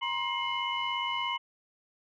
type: tone cluster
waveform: sine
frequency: 957 / 1054 / 2128 / 2971 Hz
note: A#5 / C6 / C7 / F#7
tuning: +45 / +12 / +29 / +6 cents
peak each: -34 / -34 / -35 / -34 dBFS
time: 0.01-1.38 s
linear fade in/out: 20 ms
effects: tanh soft clip ceiling -20 dBFS